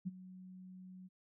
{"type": "tone with ADSR envelope", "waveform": "sine", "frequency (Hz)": 185, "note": "F#3", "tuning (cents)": 0, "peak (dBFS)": -34, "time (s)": [0.05, 1.09], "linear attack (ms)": 23, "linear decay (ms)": 27, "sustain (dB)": -16, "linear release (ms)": 29, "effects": []}